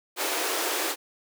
pink high-pass noise, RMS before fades -28 dBFS, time 0.16-0.96 s, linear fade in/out 50 ms, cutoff 300 Hz, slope 96 dB/octave, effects none

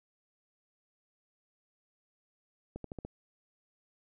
accelerating click train, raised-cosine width 2 ms, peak -27 dBFS, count 5, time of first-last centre 2.76-3.05 s, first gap 83 ms, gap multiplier 0.91, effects none

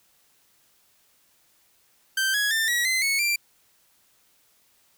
sawtooth tone with pitch steps, 1559 / 1670.9 / 1790.8 / 1919.4 / 2057 / 2205 / 2363 Hz, G6 / G#6 / A6 / B6 / C7 / C#7 / D7, -10 / +10 / +30 / -50 / -30 / -10 / +10 cents, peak -18 dBFS, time 2.17-3.36 s, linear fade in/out 5 ms, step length 170 ms, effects white hiss -63 dBFS RMS until 4.97 s

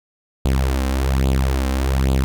sawtooth tone with flanger, 66.3 Hz, C2, 23 cents sharp, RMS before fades -18 dBFS, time 0.45-2.24 s, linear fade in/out 0 ms, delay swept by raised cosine 0.26 to 3.86 ms, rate 1.2 Hz, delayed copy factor +0.7, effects none

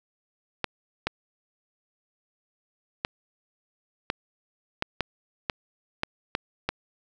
clicks, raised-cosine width 0.3 ms, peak -9 dBFS, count 10, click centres 0.643 / 1.07 / 3.049 / 4.101 / 4.824 / 5.007 / 5.498 / 6.034 / 6.351 / 6.69 s, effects none

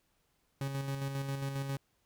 40% pulse tone with tremolo, 137.4 Hz, C#3, 15 cents flat, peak -32 dBFS, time 0.61-1.77 s, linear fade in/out 2 ms, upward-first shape square, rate 7.4 Hz, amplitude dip 40%, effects pink hiss -75 dBFS RMS until 2.05 s

